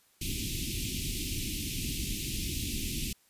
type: band-stop noise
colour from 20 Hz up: pink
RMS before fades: -34 dBFS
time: 0.21-3.13 s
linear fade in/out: 5 ms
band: 350 to 2400 Hz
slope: 48 dB/octave
effects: white hiss -66 dBFS RMS until 3.29 s + resampled to 32000 Hz